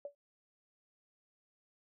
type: tone with exponential decay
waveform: sine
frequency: 572 Hz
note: D5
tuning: 46 cents flat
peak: -36 dBFS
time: 0.05-0.15 s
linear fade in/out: 2 ms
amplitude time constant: 20 ms
effects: none

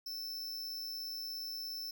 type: tone with amplitude modulation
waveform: square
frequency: 5310 Hz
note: E8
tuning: 12 cents sharp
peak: -38 dBFS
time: 0.06-1.91 s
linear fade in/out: 5 ms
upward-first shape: sine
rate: 117 Hz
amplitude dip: 40%
effects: none

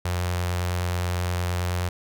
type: tone with notch filter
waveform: sawtooth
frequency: 89 Hz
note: F2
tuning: 33 cents sharp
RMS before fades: -26 dBFS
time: 0.05-1.89 s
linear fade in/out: 5 ms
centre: 250 Hz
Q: 0.74
effects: none

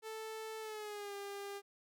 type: tone with pitch glide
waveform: sawtooth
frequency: 440 to 401.2 Hz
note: A4 to G4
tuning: 0 to +40 cents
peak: -39 dBFS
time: 0.02-1.62 s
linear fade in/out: 50 ms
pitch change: -160 cents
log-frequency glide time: 0.6-1.14 s
effects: none

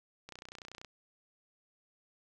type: click train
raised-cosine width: 0.2 ms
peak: -29 dBFS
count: 18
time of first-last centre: 0.29-0.847 s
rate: 30.5 Hz
effects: none

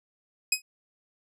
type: tone with exponential decay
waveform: 15% pulse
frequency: 2526 Hz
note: D#7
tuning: 26 cents sharp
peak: -11 dBFS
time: 0.52-0.62 s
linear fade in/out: 5 ms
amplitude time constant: 20 ms
effects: none

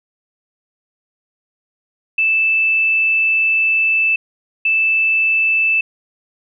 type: tone pair in turn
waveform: sine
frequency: 2637 / 2637 Hz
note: E7 / E7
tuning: 0 / 0 cents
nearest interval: unison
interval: 0 cents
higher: neither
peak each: -12 dBFS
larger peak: neither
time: 2.18-4.16 / 4.65-5.81 s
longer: first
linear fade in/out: 5 ms
effects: none

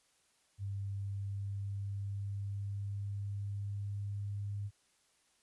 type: tone with pitch glide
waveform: sine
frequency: 99.2 to 101.46 Hz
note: G2 to G#2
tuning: +21 to -40 cents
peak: -36 dBFS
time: 0.58-4.71 s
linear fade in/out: 50 ms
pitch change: +39 cents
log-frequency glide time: 0.96-4.56 s
effects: white hiss -72 dBFS RMS until 5.42 s + resampled to 24000 Hz

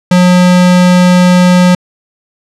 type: tone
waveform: square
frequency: 180 Hz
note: F#3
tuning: 47 cents flat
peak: -4 dBFS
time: 0.11-1.75 s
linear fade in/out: 5 ms
effects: low-pass 8000 Hz 12 dB/octave

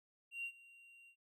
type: tone with ADSR envelope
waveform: triangle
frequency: 2761 Hz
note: F7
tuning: 20 cents flat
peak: -35 dBFS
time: 0.31-1.16 s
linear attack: 130 ms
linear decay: 74 ms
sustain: -22 dB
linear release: 78 ms
effects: noise-tail reverb RT60 0.1 s tail -25 dB re dry + tanh soft clip ceiling -37 dBFS

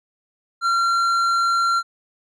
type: tone with tanh clipping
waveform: sine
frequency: 1371 Hz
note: F6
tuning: 32 cents flat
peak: -18 dBFS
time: 0.61-1.83 s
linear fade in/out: 50 ms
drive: 10 dB
effects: none

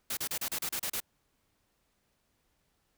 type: noise bursts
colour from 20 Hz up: white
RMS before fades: -34 dBFS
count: 9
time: 0.1-1.003 s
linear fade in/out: 5 ms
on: 71 ms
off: 33 ms
effects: pink hiss -75 dBFS RMS until 2.97 s

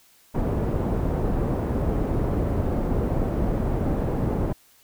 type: low-pass noise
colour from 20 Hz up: pink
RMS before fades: -24 dBFS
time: 0.34-4.53 s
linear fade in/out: 10 ms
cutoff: 570 Hz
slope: 12 dB/octave
effects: white hiss -57 dBFS RMS until 4.83 s

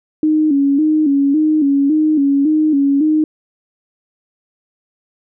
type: tone with vibrato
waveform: sine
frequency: 293.7 Hz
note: D4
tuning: in tune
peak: -10 dBFS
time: 0.23-3.24 s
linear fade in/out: 2 ms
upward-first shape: square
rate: 1.8 Hz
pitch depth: 88 cents each way
effects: none

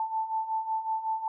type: beating tone pair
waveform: sine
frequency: 880 / 885.4 Hz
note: A5 / A5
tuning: 0 / +11 cents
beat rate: 5.4 Hz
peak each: -34 / -29 dBFS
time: 0-1.28 s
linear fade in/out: 2 ms
effects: none

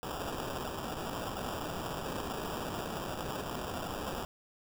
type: noise with sample-and-hold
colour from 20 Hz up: white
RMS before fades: -38 dBFS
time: 0.03-4.25 s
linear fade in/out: 0 ms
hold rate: 2100 Hz
effects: none

